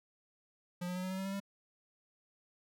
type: tone with pitch steps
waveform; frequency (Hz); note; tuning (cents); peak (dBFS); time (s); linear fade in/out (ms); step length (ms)
square; 177.4 / 180.19 / 183.02 / 185.9 / 188.82 / 191.79 / 194.8 / 197.86; F3 / F#3 / F#3 / F#3 / F#3 / G3 / G3 / G3; +27 / -46 / -19 / +8 / +35 / -38 / -11 / +16; -37; 0.81-1.402; 10; 74
effects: none